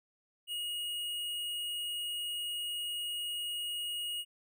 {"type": "tone with hard clipping", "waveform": "triangle", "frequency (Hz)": 2878, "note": "F#7", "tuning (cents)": -49, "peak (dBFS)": -36, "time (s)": [0.47, 4.25], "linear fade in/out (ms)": 50, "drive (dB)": 16, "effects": []}